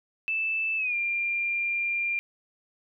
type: tone with pitch glide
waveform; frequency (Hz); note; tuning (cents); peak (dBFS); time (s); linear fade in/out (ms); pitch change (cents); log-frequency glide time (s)
sine; 2637 to 2390; E7 to D7; 0 to +30; -25; 0.28-2.19; 0; -170; 0.77-0.95
effects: none